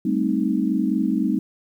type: chord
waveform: sine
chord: A half-diminished seventh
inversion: third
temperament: equal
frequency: 196 / 220 / 261.6 / 311.1 Hz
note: G3 / A3 / C4 / Eb4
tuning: 0 / 0 / 0 / 0 cents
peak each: -24 dBFS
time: 0.05-1.39 s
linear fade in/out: 5 ms
effects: 9-bit